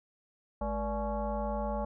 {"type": "tone with frequency modulation", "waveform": "sine", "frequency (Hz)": 317.3, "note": "D#4", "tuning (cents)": 34, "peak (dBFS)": -30, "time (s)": [0.61, 1.85], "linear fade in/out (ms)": 5, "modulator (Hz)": 265, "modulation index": 2.4, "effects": []}